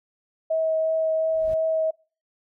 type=tone with vibrato; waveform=sine; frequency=640 Hz; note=D#5; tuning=49 cents sharp; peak=-20 dBFS; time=0.5-1.91 s; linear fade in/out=10 ms; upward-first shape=triangle; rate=2.8 Hz; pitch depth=10 cents each way
type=noise with exponential growth; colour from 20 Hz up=brown; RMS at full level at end=-36 dBFS; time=1.19-1.54 s; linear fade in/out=1 ms; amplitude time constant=75 ms
effects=noise-tail reverb RT60 0.4 s tail -26 dB re dry